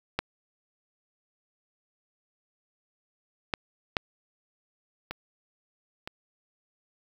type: clicks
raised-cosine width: 0.3 ms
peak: -10 / -10 / -8 / -18 / -20 dBFS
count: 5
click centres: 0.19 / 3.538 / 3.968 / 5.11 / 6.075 s
effects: 7-bit